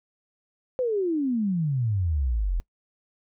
sine exponential sweep, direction down, 523.3 to 40.15 Hz, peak -22 dBFS, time 0.79-2.6 s, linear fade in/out 0 ms, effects noise-tail reverb RT60 0.1 s tail -23 dB re dry

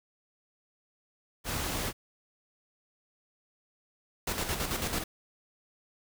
pink noise, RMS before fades -33 dBFS, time 1.44-1.93 s, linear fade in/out 50 ms
pink noise with tremolo, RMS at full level -31 dBFS, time 4.27-5.04 s, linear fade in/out 5 ms, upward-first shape square, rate 9.1 Hz, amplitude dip 50%
effects none

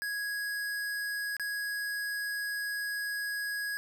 square tone with dropouts, 1661.2 Hz, G#6, in tune, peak -33 dBFS, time 0.02-3.77 s, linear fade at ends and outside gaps 0 ms, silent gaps 1.367-1.397 s, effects none

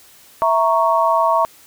sine chord, A# diminished, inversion second, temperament equal, 659.3 / 932.3 / 1108.7 Hz, E5 / A#5 / C#6, 0 / 0 / 0 cents, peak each -17 dBFS, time 0.42-1.45 s, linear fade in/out 0 ms, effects white hiss -47 dBFS RMS until 1.66 s

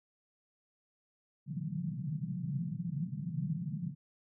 pink band-pass noise, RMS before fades -37 dBFS, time 1.46-3.95 s, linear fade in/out 50 ms, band 140 to 180 Hz, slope 48 dB/octave, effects none

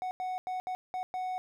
triangle tone bursts at uneven times, 740 Hz, F#5, in tune, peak -30 dBFS, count 6, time 0.02-0.11 / 0.2-0.38 / 0.47-0.6 / 0.67-0.75 / 0.94-1.03 / 1.14-1.38 s, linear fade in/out 0 ms, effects none

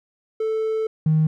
triangle tone pair in turn, 440 / 156.56 Hz, A4 / D#3, 0 / +11 cents, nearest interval octave + tritone, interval 1789 cents, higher first, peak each -18 / -11 dBFS, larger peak second, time 0.4-0.87 / 1.06-1.27 s, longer first, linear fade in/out 5 ms, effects tanh soft clip ceiling -12 dBFS

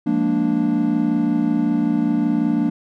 triangle chord, Bb dominant seventh, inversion second, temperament equal, 174.61 / 207.7 / 233.1 / 293.7 Hz, F3 / Ab3 / Bb3 / D4, 0 / 0 / 0 / 0 cents, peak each -23 / -23 / -18 / -18 dBFS, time 0.06-2.7 s, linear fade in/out 10 ms, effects none

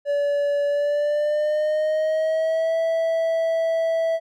triangle tone with pitch glide, 574 to 655.6 Hz, D5 to E5, -40 to -10 cents, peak -17 dBFS, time 0.05-4.2 s, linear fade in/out 50 ms, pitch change +230 cents, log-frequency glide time 0.67-2.77 s, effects none

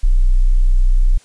sine tone, 31.01 Hz, B0, 8 cents sharp, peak -8 dBFS, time 0.03-1.18 s, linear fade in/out 10 ms, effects white hiss -49 dBFS RMS until 1.24 s + resampled to 22050 Hz

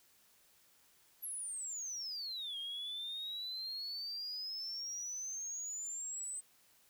sine exponential two-way sweep, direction down then up, 11590 to 3211 to 8180 Hz, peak -38 dBFS, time 1.22-6.41 s, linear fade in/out 20 ms, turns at 2.58 s, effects tanh soft clip ceiling -37 dBFS + white hiss -68 dBFS RMS until 6.89 s

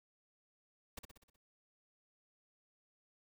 pink noise with echo, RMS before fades -45 dBFS, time 0.97-0.99 s, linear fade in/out 5 ms, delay 62 ms, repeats 6, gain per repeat -5 dB, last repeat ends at 1.362 s, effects none

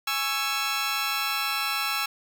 15% pulse chord, C# minor, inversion second, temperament just, 831.5 / 1108.7 / 1330.5 Hz, G#5 / C#6 / E6, +2 / 0 / +16 cents, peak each -26 / -26 / -21 dBFS, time 0.07-2.06 s, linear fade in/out 5 ms, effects none

